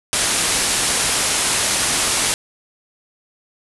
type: low-pass noise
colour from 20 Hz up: white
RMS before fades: -19 dBFS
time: 0.13-2.34 s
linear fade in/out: 0 ms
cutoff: 11000 Hz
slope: 96 dB/octave
effects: none